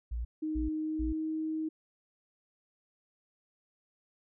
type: tone bursts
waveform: sine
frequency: 58.27 Hz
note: A#1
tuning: in tune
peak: -32 dBFS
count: 3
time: 0.11-1.13 s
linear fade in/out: 10 ms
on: 140 ms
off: 300 ms
type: tone with pitch glide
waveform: sine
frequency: 311.1 to 315.1 Hz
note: D#4 to D#4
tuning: 0 to +22 cents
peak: -31 dBFS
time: 0.42-1.69 s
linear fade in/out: 10 ms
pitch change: +22 cents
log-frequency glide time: 0.82-1.11 s
effects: none